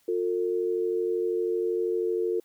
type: tone pair together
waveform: sine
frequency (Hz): 357 / 449.8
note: F4 / A4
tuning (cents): +38 / +38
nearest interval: major third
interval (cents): 400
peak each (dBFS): -27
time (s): 0.08-2.4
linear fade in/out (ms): 5
effects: white hiss -66 dBFS RMS until 2.44 s